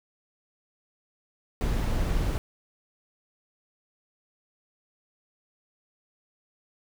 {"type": "noise", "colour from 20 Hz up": "brown", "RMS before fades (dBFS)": -26, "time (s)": [1.61, 2.38], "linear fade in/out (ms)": 0, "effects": []}